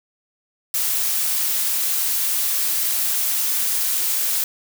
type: noise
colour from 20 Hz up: blue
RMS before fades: -21 dBFS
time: 0.74-4.44 s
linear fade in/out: 2 ms
effects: none